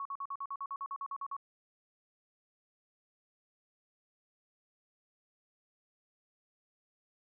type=tone bursts; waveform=sine; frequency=1108.7 Hz; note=C#6; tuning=in tune; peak=-36 dBFS; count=14; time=0-1.366 s; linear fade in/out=2 ms; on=53 ms; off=48 ms; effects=none